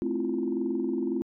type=chord; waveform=sine; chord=F major seventh; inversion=first; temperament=just; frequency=218.3 / 261.9 / 327.4 / 349.2 Hz; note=A3 / C4 / E4 / F4; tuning=-13 / +2 / -12 / 0 cents; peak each=-33 / -30 / -32 / -30 dBFS; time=0.02-1.22 s; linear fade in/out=0 ms; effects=tanh soft clip ceiling -18 dBFS